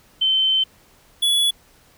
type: tone pair in turn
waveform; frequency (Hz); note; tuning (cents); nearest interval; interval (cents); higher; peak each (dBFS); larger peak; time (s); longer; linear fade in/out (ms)
sine / square; 3084 / 3405; G7 / G#7; -29 / +42; major second; 171; second; -15 / -16; first; 0.21-0.64 / 1.22-1.51; first; 10
effects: pink hiss -54 dBFS RMS until 1.97 s